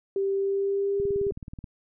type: tone with pitch glide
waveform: sine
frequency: 392 to 399.8 Hz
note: G4 to G4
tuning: 0 to +34 cents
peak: -23 dBFS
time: 0.16-1.31 s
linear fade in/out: 2 ms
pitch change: +34 cents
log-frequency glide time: 0.34-1.02 s
type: click train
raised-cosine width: 5 ms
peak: -26 dBFS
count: 13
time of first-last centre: 1-1.642 s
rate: 18.7 Hz
effects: none